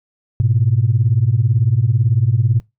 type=beating tone pair; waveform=sine; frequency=105.8 / 123.8 Hz; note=G#2 / B2; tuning=+33 / +5 cents; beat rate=18 Hz; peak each=-14 dBFS; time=0.4-2.6 s; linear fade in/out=0 ms; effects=noise-tail reverb RT60 0.2 s tail -22 dB re dry + tanh soft clip ceiling -4 dBFS